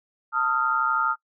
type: tone cluster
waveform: sine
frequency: 896 / 1250 / 1382 Hz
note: A5 / D#6 / F6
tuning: +31 / +8 / -19 cents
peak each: -28 / -24 / -23 dBFS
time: 0.32-1.16 s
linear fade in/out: 50 ms
effects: noise-tail reverb RT60 0.1 s tail -24 dB re dry